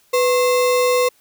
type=tone with sample-and-hold; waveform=sine; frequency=497.1 Hz; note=B4; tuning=11 cents sharp; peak=-13 dBFS; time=0.13-1.09 s; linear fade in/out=10 ms; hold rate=1575 Hz; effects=white hiss -57 dBFS RMS until 1.2 s